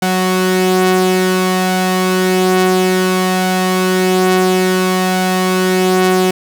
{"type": "tone pair together", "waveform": "sawtooth", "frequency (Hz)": [185.29, 370], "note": ["F#3", "F#4"], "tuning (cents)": [3, 0], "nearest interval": "octave", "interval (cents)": 1197, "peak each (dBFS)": -10, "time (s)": [0.02, 6.31], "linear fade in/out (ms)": 5, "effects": []}